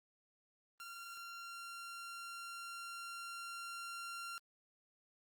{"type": "tone with level ramp", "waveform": "sawtooth", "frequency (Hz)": 1380, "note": "F6", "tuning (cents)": -21, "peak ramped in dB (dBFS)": [-44, -40], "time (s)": [0.8, 4.38], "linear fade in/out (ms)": 0, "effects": ["Opus 24 kbps"]}